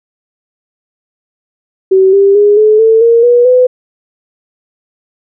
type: tone with pitch steps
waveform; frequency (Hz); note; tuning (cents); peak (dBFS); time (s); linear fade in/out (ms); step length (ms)
sine; 380.6 / 396.1 / 412.2 / 428.9 / 446.4 / 464.5 / 483.4 / 503.1; F#4 / G4 / G#4 / A4 / A4 / A#4 / B4 / B4; +49 / +18 / -13 / -44 / +25 / -6 / -37 / +32; -3; 1.91-3.67; 10; 220
effects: none